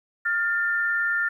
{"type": "tone pair together", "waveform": "sine", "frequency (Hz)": [1410, 1790.9], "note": ["F6", "A6"], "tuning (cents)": [16, 30], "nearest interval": "major third", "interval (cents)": 414, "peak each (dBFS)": -24, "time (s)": [0.25, 1.29], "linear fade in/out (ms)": 10, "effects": ["10-bit"]}